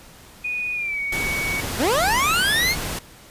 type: tone with pitch glide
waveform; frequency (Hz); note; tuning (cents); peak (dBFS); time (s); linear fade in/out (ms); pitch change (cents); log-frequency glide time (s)
sine; 2471 to 2240; D#7 to C#7; -13 to +18; -23; 0.44-1.61; 10; -169; 0.74-1.01
type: noise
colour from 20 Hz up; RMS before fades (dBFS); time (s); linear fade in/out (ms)
pink; -28; 1.12-2.99; 5
type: linear sweep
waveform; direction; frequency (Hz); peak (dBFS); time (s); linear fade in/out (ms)
25% pulse; up; 174.61 to 2217; -14; 1.77-2.76; 50
effects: pink hiss -46 dBFS RMS until 3.3 s + resampled to 32000 Hz